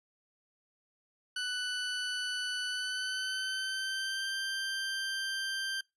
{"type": "tone with pitch glide", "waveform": "20% pulse", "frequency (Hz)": [1490, 1575], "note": ["F#6", "G6"], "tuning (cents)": [12, 8], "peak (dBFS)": -28, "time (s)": [1.36, 5.81], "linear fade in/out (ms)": 5, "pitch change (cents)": 96, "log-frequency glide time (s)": [2.67, 4.34], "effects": ["noise-tail reverb RT60 0.2 s tail -23 dB re dry", "resampled to 24000 Hz"]}